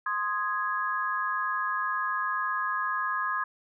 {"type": "chord", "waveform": "sine", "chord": "Ab major", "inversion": "first", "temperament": "equal", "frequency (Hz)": [1046.5, 1244.5, 1661.2], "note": ["C6", "Eb6", "Ab6"], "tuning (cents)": [0, 0, 0], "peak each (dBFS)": -31, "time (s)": [0.06, 3.44], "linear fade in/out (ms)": 5, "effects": []}